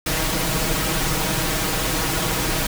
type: noise with comb filter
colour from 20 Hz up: pink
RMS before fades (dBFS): -22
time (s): 0.06-2.67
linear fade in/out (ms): 5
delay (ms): 6.3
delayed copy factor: +0.7
effects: none